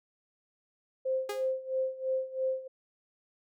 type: tone with tremolo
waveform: sine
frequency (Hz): 523.3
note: C5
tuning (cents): 0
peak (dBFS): -26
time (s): 1.05-2.68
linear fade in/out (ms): 10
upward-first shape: sine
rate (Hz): 3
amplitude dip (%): 85
type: tone with exponential decay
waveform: sawtooth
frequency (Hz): 410.6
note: G#4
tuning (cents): -20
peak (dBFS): -27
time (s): 1.29-1.52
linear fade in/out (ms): 5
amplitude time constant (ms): 50
effects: none